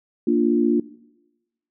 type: chord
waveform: sine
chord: Bb major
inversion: none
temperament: equal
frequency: 233.1 / 293.7 / 349.2 Hz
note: Bb3 / D4 / F4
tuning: 0 / 0 / 0 cents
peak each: -20 dBFS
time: 0.27-0.8 s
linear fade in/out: 5 ms
effects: noise-tail reverb RT60 1.0 s tail -20 dB re dry